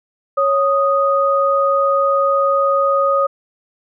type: tone pair together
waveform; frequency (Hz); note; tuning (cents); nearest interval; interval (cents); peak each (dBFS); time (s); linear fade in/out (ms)
sine; 553 / 1243.2; C#5 / D#6; -4 / -2; octave + major second; 1402; -15; 0.37-3.27; 10
effects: none